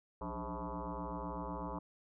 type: tone with frequency modulation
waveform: sine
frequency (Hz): 405.5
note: G#4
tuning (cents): -41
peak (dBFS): -38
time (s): 0.21-1.79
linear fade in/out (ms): 5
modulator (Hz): 117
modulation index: 6
effects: none